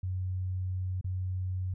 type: tone with dropouts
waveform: sine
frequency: 92.5 Hz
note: F#2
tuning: in tune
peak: -30 dBFS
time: 0.03-1.74 s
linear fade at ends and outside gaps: 5 ms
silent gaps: 1.012-1.043 s
effects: none